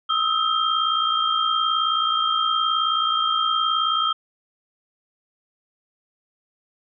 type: tone cluster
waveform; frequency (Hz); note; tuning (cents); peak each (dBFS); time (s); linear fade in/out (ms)
sine; 1261 / 1320 / 3192; D#6 / E6 / G7; +23 / +2 / +31; -23; 0.09-4.13; 10
effects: none